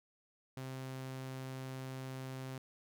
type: tone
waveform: sawtooth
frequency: 131.3 Hz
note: C3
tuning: 6 cents sharp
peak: -38 dBFS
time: 0.57-2.58 s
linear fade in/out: 2 ms
effects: none